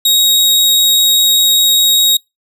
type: tone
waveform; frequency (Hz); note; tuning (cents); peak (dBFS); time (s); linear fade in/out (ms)
sawtooth; 3781; A#7; +24; -5; 0.05-2.17; 5
effects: noise-tail reverb RT60 0.2 s tail -25 dB re dry